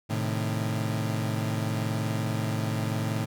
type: chord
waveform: 30% pulse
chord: A diminished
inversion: none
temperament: equal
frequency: 110 / 130.81 / 155.56 Hz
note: A2 / C3 / Eb3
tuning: 0 / 0 / 0 cents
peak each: -26 / -32 / -30 dBFS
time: 0.09-3.26 s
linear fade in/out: 20 ms
effects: none